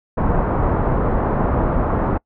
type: low-pass noise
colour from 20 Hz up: pink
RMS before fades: -18 dBFS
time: 0.17-2.18 s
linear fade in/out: 10 ms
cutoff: 1200 Hz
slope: 24 dB/octave
effects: noise-tail reverb RT60 0.1 s tail -25 dB re dry